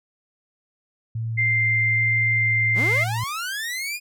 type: tone with vibrato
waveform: sine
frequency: 112.6 Hz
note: A2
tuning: 40 cents sharp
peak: -24 dBFS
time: 1.15-3.24 s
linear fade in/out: 5 ms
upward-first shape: square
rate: 1.2 Hz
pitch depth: 11 cents each way
type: tone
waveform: sine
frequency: 2093 Hz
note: C7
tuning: in tune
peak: -18 dBFS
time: 1.37-3.05 s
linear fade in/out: 20 ms
type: linear sweep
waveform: sawtooth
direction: up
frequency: 123.8 to 2489 Hz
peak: -23 dBFS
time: 2.74-4 s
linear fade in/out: 50 ms
effects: none